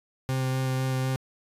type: tone with vibrato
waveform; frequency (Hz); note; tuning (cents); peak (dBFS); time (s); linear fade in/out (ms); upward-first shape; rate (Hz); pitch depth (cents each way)
40% pulse; 130.81; C3; 0; -24; 0.29-1.16; 0; sine; 4; 10
effects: resampled to 32000 Hz